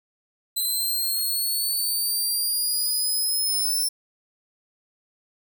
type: linear sweep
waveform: 10% pulse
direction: up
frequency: 4024 to 5350 Hz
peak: -16 dBFS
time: 0.56-3.89 s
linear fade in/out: 10 ms
effects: none

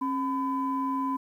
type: tone pair together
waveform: sine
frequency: 270 / 1006.8 Hz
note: C#4 / B5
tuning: -45 / +33 cents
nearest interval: octave + major seventh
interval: 2278 cents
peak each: -28 dBFS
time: 0.01-1.17 s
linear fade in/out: 10 ms
effects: tanh soft clip ceiling -19 dBFS + 10-bit

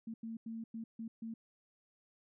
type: tone bursts at uneven times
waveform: sine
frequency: 226.2 Hz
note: A3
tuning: 48 cents sharp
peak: -40 dBFS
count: 6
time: 0.07-0.14 / 0.23-0.37 / 0.46-0.64 / 0.74-0.84 / 0.99-1.08 / 1.22-1.34 s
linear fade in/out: 5 ms
effects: none

